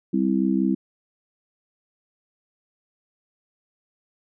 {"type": "harmonic tone", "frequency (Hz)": 65.41, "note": "C2", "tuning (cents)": 0, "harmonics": [3, 4, 5], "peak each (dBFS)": [-22, -23, -24], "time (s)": [0.13, 0.75], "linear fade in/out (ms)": 10, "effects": []}